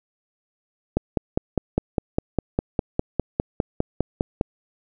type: click train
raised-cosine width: 2 ms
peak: -6 dBFS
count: 18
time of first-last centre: 0.97-4.411 s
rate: 4.94 Hz
effects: none